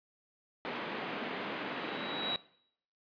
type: band-pass noise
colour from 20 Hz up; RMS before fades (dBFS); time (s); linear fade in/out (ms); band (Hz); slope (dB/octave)
pink; -39; 0.65-2.36; 0; 200 to 3200; 24
type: tone with exponential growth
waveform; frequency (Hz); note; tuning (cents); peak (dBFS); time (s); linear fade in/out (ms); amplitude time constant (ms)
sine; 3872; B7; -35; -31; 1.48-2.36; 1; 190
effects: noise-tail reverb RT60 0.7 s tail -20 dB re dry + resampled to 11025 Hz